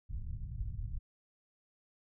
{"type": "low-pass noise", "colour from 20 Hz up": "pink", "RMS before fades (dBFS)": -39, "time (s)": [0.09, 0.99], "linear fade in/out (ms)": 20, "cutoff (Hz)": 120, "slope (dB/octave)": 24, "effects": []}